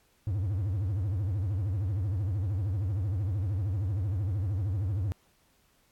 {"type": "tone with vibrato", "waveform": "triangle", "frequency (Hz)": 97.6, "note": "G2", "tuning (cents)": -7, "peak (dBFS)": -25, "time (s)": [0.27, 5.12], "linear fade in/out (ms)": 0, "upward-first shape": "triangle", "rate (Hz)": 13, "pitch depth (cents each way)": 270, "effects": ["pink hiss -67 dBFS RMS until 5.91 s", "AAC 64 kbps"]}